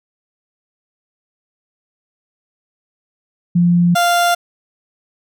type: tone pair in turn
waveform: sine / 30% pulse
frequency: 174.1 / 696.4 Hz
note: F3 / F5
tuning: -5 / -5 cents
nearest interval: 2 octaves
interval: 2400 cents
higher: second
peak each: -9 dBFS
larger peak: neither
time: 3.55-3.95 / 3.95-4.35 s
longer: neither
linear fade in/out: 10 ms
effects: none